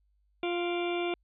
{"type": "harmonic tone with a mistuned harmonic", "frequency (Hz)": 349.2, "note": "F4", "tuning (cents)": 0, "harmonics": [1, 2, 3, 4, 6, 7, 8, 9, 10], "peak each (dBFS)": [-30, -36, -44, -44, -49, -39, -43, -52, -44], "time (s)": [0.43, 1.14], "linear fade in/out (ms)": 2, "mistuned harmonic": 7, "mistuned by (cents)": -60, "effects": ["added 50 Hz sine -67 dBFS peak until 1.23 s"]}